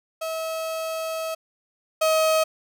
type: tone pair in turn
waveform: 35% pulse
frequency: 645 / 634.3 Hz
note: E5 / D#5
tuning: -38 / +33 cents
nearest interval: unison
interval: 29 cents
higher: first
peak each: -25 / -16 dBFS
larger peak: second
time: 0.21-1.35 / 2.01-2.44 s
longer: first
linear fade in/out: 10 ms
effects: none